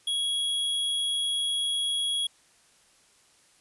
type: tone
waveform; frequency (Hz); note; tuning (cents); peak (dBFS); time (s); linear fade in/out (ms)
square; 3324; G#7; +1; -26; 0.07-2.27; 5
effects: white hiss -61 dBFS RMS until 3.6 s + resampled to 24000 Hz